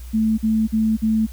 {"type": "tone bursts", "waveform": "sine", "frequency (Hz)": 219.8, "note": "A3", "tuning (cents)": -2, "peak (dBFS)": -15, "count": 4, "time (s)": [0.13, 1.268], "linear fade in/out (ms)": 20, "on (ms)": 250, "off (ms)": 46, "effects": ["added 60 Hz sine -32 dBFS peak until 1.32 s", "white hiss -48 dBFS RMS until 1.32 s"]}